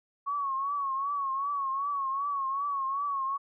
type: tone with vibrato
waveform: sine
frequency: 1108.7 Hz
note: C#6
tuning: in tune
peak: -28 dBFS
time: 0.26-3.38 s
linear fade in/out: 20 ms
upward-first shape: triangle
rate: 2.6 Hz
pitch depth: 84 cents each way
effects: none